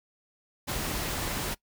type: noise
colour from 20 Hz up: pink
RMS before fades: -32 dBFS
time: 0.67-1.55 s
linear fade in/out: 20 ms
effects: noise-tail reverb RT60 0.1 s tail -21 dB re dry